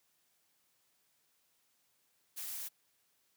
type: noise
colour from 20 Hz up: blue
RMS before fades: -42 dBFS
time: 2.36-2.69 s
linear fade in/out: 20 ms
effects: white hiss -75 dBFS RMS until 3.36 s + high-pass 80 Hz 12 dB/octave